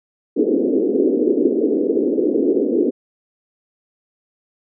pink band-pass noise, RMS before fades -17 dBFS, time 0.36-2.91 s, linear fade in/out 20 ms, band 260 to 460 Hz, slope 48 dB/octave, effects none

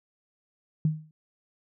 sine tone with exponential decay, 155.56 Hz, D#3, in tune, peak -18 dBFS, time 0.85-1.11 s, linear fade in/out 2 ms, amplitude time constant 55 ms, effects none

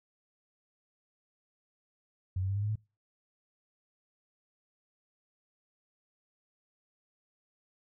sine tone with pitch steps, 92.5 / 95.43 / 98.45 / 101.57 / 104.79 / 108.11 Hz, F#2 / G2 / G2 / G#2 / G#2 / A2, 0 / -46 / +8 / -38 / +16 / -30 cents, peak -29 dBFS, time 2.36-2.756 s, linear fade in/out 5 ms, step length 66 ms, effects noise-tail reverb RT60 0.3 s tail -25 dB re dry

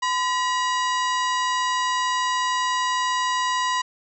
harmonic tone with a mistuned harmonic, 962 Hz, B5, 46 cents flat, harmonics 1 / 2 / 3 / 4 / 5 / 6 / 7 / 8, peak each -22 / -28 / -32 / -34 / -36 / -38 / -39 / -40 dBFS, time 0.02-3.82 s, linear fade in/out 10 ms, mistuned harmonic 1, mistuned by +90 cents, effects none

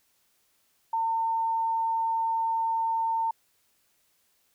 sine tone, 905 Hz, A5, 48 cents sharp, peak -24 dBFS, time 0.93-3.31 s, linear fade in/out 5 ms, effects white hiss -69 dBFS RMS until 4.54 s

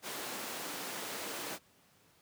pink high-pass noise, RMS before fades -41 dBFS, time 0.02-1.59 s, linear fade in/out 50 ms, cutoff 290 Hz, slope 12 dB/octave, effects pink hiss -66 dBFS RMS until 2.21 s + high-pass 100 Hz 12 dB/octave

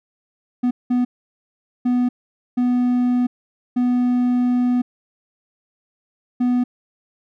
triangle tone bursts at uneven times, 246.9 Hz, B3, in tune, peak -13 dBFS, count 6, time 0.63-0.71 / 0.9-1.05 / 1.85-2.09 / 2.57-3.27 / 3.76-4.82 / 6.4-6.64 s, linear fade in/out 10 ms, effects none

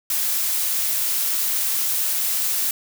blue noise, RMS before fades -22 dBFS, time 0.1-2.71 s, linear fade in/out 2 ms, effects none

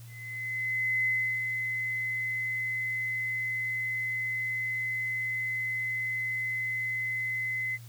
sine tone with ADSR envelope, 2040 Hz, C7, 44 cents flat, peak -24 dBFS, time 0.07-7.78 s, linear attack 990 ms, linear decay 340 ms, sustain -5 dB, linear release 35 ms, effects added 117 Hz sine -44 dBFS peak until 7.88 s + white hiss -56 dBFS RMS until 7.88 s

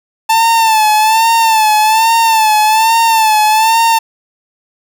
45% pulse tone with vibrato, 884 Hz, A5, 8 cents sharp, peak -7 dBFS, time 0.29-3.99 s, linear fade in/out 10 ms, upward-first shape sine, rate 1.2 Hz, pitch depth 63 cents each way, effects 8-bit

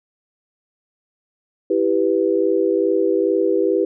sine chord, E minor, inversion none, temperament equal, 329.6 / 392 / 493.9 Hz, E4 / G4 / B4, 0 / 0 / 0 cents, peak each -20 / -18 / -20 dBFS, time 1.7-3.85 s, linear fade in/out 5 ms, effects none

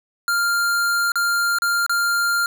square tone with dropouts, 1396.9 Hz, F6, in tune, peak -18 dBFS, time 0.28-2.46 s, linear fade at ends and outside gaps 1 ms, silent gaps 1.119-1.156 / 1.586-1.62 / 1.864-1.895 s, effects none

